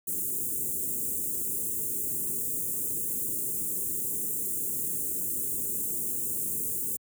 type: band-stop noise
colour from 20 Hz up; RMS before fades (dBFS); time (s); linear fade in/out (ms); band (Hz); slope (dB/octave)
white; -31; 0.07-6.97; 10; 460 to 7400; 48
effects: high-pass 80 Hz 12 dB/octave